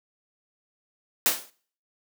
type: noise with exponential decay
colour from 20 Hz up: white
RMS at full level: -18 dBFS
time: 1.26-1.5 s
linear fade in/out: 0 ms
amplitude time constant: 52 ms
effects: noise-tail reverb RT60 0.5 s tail -22 dB re dry + high-pass 200 Hz 12 dB/octave